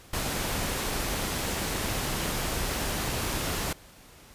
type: noise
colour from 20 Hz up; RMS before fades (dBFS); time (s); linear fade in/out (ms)
pink; -30; 0.13-3.73; 5
effects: pink hiss -52 dBFS RMS until 4.34 s + resampled to 32000 Hz